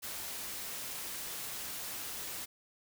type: noise with amplitude modulation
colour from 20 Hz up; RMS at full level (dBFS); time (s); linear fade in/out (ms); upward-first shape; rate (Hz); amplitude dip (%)
white; -40; 0.02-2.46; 20; sine; 269; 25
effects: none